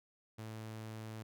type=tone; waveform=sawtooth; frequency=110 Hz; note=A2; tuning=in tune; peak=-40 dBFS; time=0.38-1.23 s; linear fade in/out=10 ms; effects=none